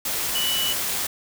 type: tone in noise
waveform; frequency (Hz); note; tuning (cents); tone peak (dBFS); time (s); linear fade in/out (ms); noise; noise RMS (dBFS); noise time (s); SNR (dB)
sine; 2960; F#7; 0; -23; 0.35-0.73; 5; white; -26; 0.05-1.07; 0
effects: none